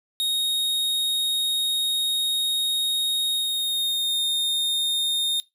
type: tone with pitch glide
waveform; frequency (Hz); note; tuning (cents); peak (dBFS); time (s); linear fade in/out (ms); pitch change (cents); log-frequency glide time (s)
45% pulse; 3736 to 3676; A#7 to A#7; +3 to -25; -21; 0.2-5.4; 0; -28; 3.3-4.19
effects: noise-tail reverb RT60 0.2 s tail -20 dB re dry